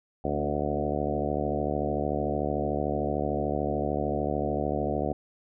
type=harmonic tone with a mistuned harmonic; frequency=73.42 Hz; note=D2; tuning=in tune; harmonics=1 / 2 / 3 / 4 / 5 / 6 / 7 / 8 / 9 / 10; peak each=-35 / -35 / -35 / -35 / -35 / -35 / -35 / -35 / -35 / -35 dBFS; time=0.24-5.13 s; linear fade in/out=5 ms; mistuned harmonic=4; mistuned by=-16 cents; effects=none